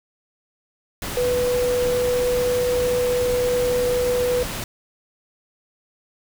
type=tone in noise; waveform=sine; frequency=493.9 Hz; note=B4; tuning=in tune; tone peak=-18 dBFS; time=1.17-4.43 s; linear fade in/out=2 ms; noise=pink; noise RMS=-29 dBFS; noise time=1.02-4.64 s; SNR=+8 dB; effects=none